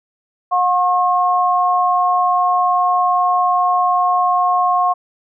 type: tone pair together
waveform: sine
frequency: 721.5 / 1081 Hz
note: F#5 / C#6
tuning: -44 / -44 cents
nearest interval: perfect fifth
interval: 700 cents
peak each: -15 dBFS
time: 0.51-4.94 s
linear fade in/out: 20 ms
effects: none